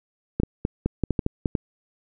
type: clicks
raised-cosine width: 3 ms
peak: -9 dBFS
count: 10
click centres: 0.4 / 0.434 / 0.651 / 0.86 / 1.037 / 1.107 / 1.192 / 1.264 / 1.458 / 1.552 s
effects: none